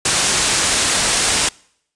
white low-pass noise, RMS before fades -17 dBFS, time 0.05-1.49 s, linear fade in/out 5 ms, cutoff 9600 Hz, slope 48 dB/octave, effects noise-tail reverb RT60 0.7 s tail -26 dB re dry + resampled to 24000 Hz

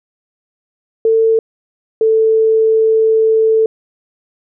sine tone pair in turn, 447.8 / 442.7 Hz, A4 / A4, +30 / +11 cents, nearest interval unison, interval 19 cents, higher first, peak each -8 dBFS, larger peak neither, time 1.05-1.39 / 2.01-3.66 s, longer second, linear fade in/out 2 ms, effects none

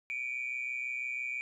sine tone pair together, 2300 / 2426 Hz, D7 / D#7, -37 / -44 cents, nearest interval minor second, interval 93 cents, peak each -35 / -36 dBFS, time 0.1-1.41 s, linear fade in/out 0 ms, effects tanh soft clip ceiling -28 dBFS

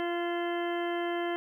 harmonic tone with a mistuned harmonic, 345.5 Hz, F4, 19 cents flat, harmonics 1 / 2 / 3 / 4 / 5 / 6 / 8 / 9, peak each -31 / -35 / -41 / -44 / -41 / -43 / -50 / -45 dBFS, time 0-1.36 s, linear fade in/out 0 ms, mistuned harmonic 8, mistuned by -63 cents, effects 11-bit

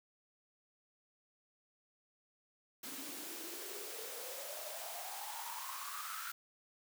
white noise with high-pass filter sweep, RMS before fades -45 dBFS, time 2.83-6.32 s, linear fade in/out 5 ms, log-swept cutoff 250 to 1400 Hz, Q 8.5, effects none

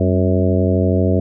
harmonic tone with a mistuned harmonic, 92.5 Hz, F#2, in tune, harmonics 1 / 2 / 3 / 4 / 5 / 6 / 7, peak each -16 / -19 / -21 / -22 / -23 / -24 / -24 dBFS, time 0-1.2 s, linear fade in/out 5 ms, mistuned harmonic 2, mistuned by +80 cents, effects none

